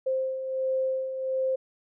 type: beating tone pair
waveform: sine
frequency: 523.3 / 524.7 Hz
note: C5 / C5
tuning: 0 / +5 cents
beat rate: 1.4 Hz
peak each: -34 / -26 dBFS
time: 0.06-1.56 s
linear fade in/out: 10 ms
effects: none